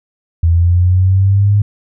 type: linear sweep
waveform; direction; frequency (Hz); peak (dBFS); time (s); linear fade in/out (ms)
sine; up; 82.41 to 103.83; -7; 0.43-1.62; 5
effects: none